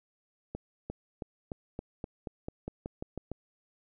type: accelerating click train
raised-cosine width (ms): 2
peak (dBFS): -23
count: 13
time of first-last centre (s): 0.55-3.316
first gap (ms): 350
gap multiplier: 0.92
effects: none